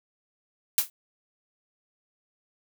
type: noise with exponential decay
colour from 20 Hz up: blue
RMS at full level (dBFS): -17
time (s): 0.78-0.9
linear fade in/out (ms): 1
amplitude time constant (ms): 25
effects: none